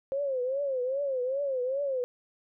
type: tone with vibrato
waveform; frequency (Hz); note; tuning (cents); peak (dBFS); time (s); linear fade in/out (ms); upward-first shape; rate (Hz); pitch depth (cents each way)
sine; 532; C5; +29; -27; 0.12-2.04; 0; triangle; 2.5; 150
effects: none